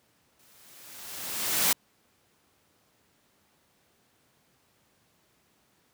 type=noise with exponential growth; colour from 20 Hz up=white; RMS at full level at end=-22 dBFS; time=0.39-1.73 s; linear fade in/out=5 ms; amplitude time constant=290 ms; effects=pink hiss -67 dBFS RMS until 5.93 s + high-pass 100 Hz 12 dB/octave